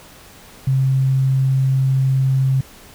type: tone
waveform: sine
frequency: 133.1 Hz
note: C3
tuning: 30 cents sharp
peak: -13 dBFS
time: 0.67-2.61 s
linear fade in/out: 5 ms
effects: pink hiss -43 dBFS RMS until 2.94 s